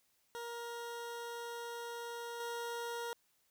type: tone with level steps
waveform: 20% pulse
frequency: 470.7 Hz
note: A#4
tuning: 17 cents sharp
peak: -37 / -34 dBFS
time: 0.35-3.13 s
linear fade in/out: 0 ms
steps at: 2.4 s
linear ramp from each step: 2 ms
effects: white hiss -75 dBFS RMS until 3.5 s